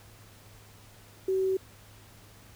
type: tone with quantisation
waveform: sine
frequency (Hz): 380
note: F#4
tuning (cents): +46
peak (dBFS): -24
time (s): 1.28-1.57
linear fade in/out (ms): 5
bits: 9
effects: added 104 Hz sine -55 dBFS peak until 2.55 s + pink hiss -55 dBFS RMS until 2.55 s